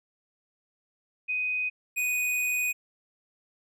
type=tone pair in turn; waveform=sine / square; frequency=2500 / 2486 Hz; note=D#7 / D#7; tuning=+8 / -2 cents; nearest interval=unison; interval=10 cents; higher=first; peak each=-26 dBFS; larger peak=neither; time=1.28-1.7 / 1.96-2.73 s; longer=second; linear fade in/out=20 ms; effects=none

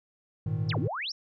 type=chord; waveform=triangle; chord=Ab suspended second; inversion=none; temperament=equal; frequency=103.83 / 116.54 / 155.56 Hz; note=Ab2 / Bb2 / Eb3; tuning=0 / 0 / 0 cents; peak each=-30 / -30 / -29 dBFS; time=0.46-0.88 s; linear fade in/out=5 ms
type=exponential two-way sweep; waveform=sine; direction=down then up; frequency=5780 to 223.2 to 5780 Hz; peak=-31 dBFS; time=0.69-1.12 s; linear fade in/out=5 ms; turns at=0.79 s
effects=none

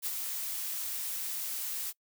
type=noise with ADSR envelope; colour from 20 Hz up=blue; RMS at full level=-32 dBFS; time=0.02-1.93 s; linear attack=42 ms; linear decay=39 ms; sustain=-4 dB; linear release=40 ms; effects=noise-tail reverb RT60 0.1 s tail -24 dB re dry

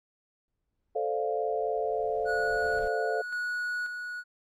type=noise with exponential growth; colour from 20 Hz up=brown; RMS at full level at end=-42 dBFS; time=0.48-2.88 s; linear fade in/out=1 ms; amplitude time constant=520 ms
type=chord; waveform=sine; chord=D minor seventh; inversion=second; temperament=equal; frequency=440 / 523.3 / 587.3 / 698.5 Hz; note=A4 / C5 / D5 / F5; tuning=0 / 0 / 0 / 0 cents; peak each=-30 / -34 / -35 / -31 dBFS; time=0.95-3.22 s; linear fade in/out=10 ms
type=tone with tremolo; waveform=triangle; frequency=1462 Hz; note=F#6; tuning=21 cents flat; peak=-27 dBFS; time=2.25-4.24 s; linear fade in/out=50 ms; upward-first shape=square; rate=0.93 Hz; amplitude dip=45%
effects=MP3 64 kbps

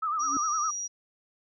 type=tone with vibrato; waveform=sine; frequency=1244.5 Hz; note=D#6; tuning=in tune; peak=-26 dBFS; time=0.02-0.71 s; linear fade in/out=10 ms; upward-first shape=sine; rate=9.8 Hz; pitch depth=100 cents each way
type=tone with exponential growth; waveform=sine; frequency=279.1 Hz; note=C#4; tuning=12 cents sharp; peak=-28 dBFS; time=0.16-0.37 s; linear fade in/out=1 ms; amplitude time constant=44 ms
type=tone; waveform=sine; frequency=5750 Hz; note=F8; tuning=50 cents sharp; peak=-31 dBFS; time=0.19-0.88 s; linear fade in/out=20 ms
effects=none

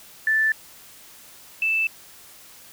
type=tone pair in turn; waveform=sine; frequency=1760 / 2642 Hz; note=A6 / E7; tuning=0 / +3 cents; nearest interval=perfect fifth; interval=703 cents; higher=second; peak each=-17 / -19 dBFS; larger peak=first; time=0.27-0.52 / 1.62-1.87 s; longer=neither; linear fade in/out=2 ms; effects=white hiss -47 dBFS RMS until 2.72 s

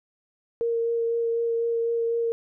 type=tone with vibrato; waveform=sine; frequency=463.5 Hz; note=A#4; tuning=10 cents flat; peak=-22 dBFS; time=0.61-2.32 s; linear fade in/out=0 ms; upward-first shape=sine; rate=4 Hz; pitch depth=11 cents each way; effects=none

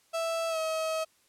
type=tone with pitch glide; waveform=35% pulse; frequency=659.3 to 638.7 Hz; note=E5 to D#5; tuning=0 to +45 cents; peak=-27 dBFS; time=0.13-1.05 s; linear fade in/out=20 ms; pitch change=-55 cents; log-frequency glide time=0.49-0.58 s; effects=white hiss -66 dBFS RMS until 1.28 s + low-pass 11000 Hz 12 dB/octave

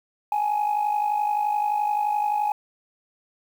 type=tone with amplitude modulation; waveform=sine; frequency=836 Hz; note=G#5; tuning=11 cents sharp; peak=-16 dBFS; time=0.32-2.52 s; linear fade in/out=2 ms; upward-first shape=sine; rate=51.6 Hz; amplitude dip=70%; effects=tanh soft clip ceiling -17 dBFS + 8-bit

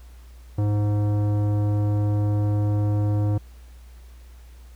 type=tone with tanh clipping; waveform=sine; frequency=103.83 Hz; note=G#2; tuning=in tune; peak=-21 dBFS; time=0.58-3.38 s; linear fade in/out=5 ms; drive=15 dB; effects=added 60 Hz sine -42 dBFS peak until 4.75 s + pink hiss -57 dBFS RMS until 4.75 s

